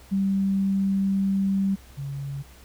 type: tone pair in turn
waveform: sine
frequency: 194.9 / 139.3 Hz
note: G3 / C#3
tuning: -10 / +9 cents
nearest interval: tritone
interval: 581 cents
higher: first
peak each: -20 / -29 dBFS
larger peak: first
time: 0.11-1.76 / 1.97-2.43 s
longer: first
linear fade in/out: 20 ms
effects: added 64 Hz sine -48 dBFS peak until 2.64 s + pink hiss -52 dBFS RMS until 2.64 s